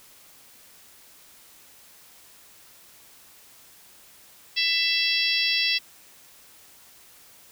harmonic tone, 665 Hz, E5, 15 cents sharp, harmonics 3 / 4 / 5 / 6 / 7 / 8, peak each -30 / -26 / -27 / -30 / -28 / -29 dBFS, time 4.56-5.79 s, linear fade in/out 20 ms, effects white hiss -52 dBFS RMS until 7.51 s

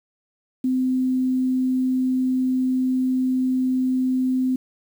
sine tone with quantisation, 257.2 Hz, C4, 30 cents flat, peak -18 dBFS, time 0.64-4.56 s, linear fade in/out 5 ms, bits 8, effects none

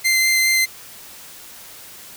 sawtooth tone with vibrato, 2078 Hz, C7, 12 cents flat, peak -11 dBFS, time 0.04-0.66 s, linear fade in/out 20 ms, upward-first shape triangle, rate 4.9 Hz, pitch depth 10 cents each way, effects white hiss -40 dBFS RMS until 2.16 s

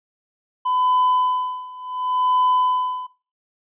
triangle tone with tremolo, 1006 Hz, B5, 32 cents sharp, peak -13 dBFS, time 0.65-3.07 s, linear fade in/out 10 ms, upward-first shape sine, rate 0.69 Hz, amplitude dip 90%, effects noise-tail reverb RT60 0.3 s tail -17 dB re dry + resampled to 8000 Hz

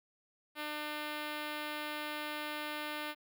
5% pulse tone with notch filter, 300 Hz, D4, 37 cents sharp, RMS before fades -40 dBFS, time 0.55-3.15 s, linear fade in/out 50 ms, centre 8000 Hz, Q 1, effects none

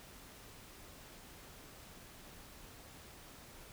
silence, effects pink hiss -55 dBFS RMS until 3.72 s

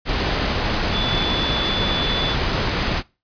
sine tone in noise, 3466 Hz, A7, 27 cents flat, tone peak -23 dBFS, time 0.91-2.36 s, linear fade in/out 50 ms, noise pink, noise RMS -21 dBFS, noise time 0.05-3.03 s, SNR -5 dB, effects noise-tail reverb RT60 0.3 s tail -23 dB re dry + resampled to 11025 Hz

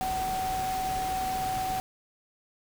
sine tone in noise, 754 Hz, F#5, 32 cents sharp, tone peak -28 dBFS, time 0.01-1.8 s, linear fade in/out 0 ms, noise pink, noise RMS -37 dBFS, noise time 0.01-1.8 s, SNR +6 dB, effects none

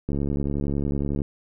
click train, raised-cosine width 3 ms, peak -14 dBFS, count 81, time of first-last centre 0.09-1.218 s, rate 70.9 Hz, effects none

